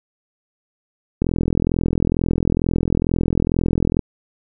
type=click train; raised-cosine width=3 ms; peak=-5 dBFS; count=118; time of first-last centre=1.22-3.993 s; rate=42.2 Hz; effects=none